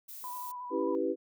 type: noise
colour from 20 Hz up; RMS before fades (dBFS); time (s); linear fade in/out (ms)
violet; -45; 0.08-0.52; 10
type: tone with vibrato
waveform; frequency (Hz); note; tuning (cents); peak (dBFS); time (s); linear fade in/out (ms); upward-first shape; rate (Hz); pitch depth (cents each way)
sine; 987.8; B5; 0; -38; 0.24-0.95; 0; square; 11; 19
type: chord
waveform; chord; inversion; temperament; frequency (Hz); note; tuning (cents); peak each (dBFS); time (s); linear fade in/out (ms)
sine; C# half-diminished seventh; none; equal; 277.2 / 329.6 / 392 / 493.9; C#4 / E4 / G4 / B4; 0 / 0 / 0 / 0; -36 / -33 / -33 / -33; 0.7-1.16; 50
effects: none